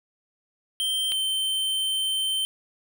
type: tone pair in turn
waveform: square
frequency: 3136 / 3104 Hz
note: G7 / G7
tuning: 0 / -18 cents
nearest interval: unison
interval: 18 cents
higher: first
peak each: -24 dBFS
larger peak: neither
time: 0.8-1.12 / 1.12-2.45 s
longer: second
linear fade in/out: 0 ms
effects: none